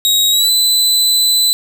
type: tone with pitch glide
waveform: sawtooth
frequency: 3800 to 4007 Hz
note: A#7 to B7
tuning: +33 to +24 cents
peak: -7 dBFS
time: 0.05-1.53 s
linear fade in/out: 0 ms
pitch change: +91 cents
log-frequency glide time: 0.31-0.5 s
effects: none